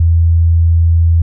sine tone, 83.3 Hz, E2, 19 cents sharp, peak -6 dBFS, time 0-1.22 s, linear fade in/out 5 ms, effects none

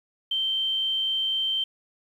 sine tone, 3124 Hz, G7, 7 cents flat, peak -23 dBFS, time 0.31-1.64 s, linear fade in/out 5 ms, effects 9-bit

